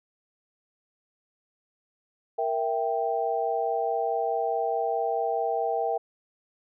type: chord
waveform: sine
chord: E diminished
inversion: second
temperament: equal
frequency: 466.2 / 659.3 / 784 Hz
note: Bb4 / E5 / G5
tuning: 0 / 0 / 0 cents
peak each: -29 / -29 / -28 dBFS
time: 2.38-5.98 s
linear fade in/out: 10 ms
effects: none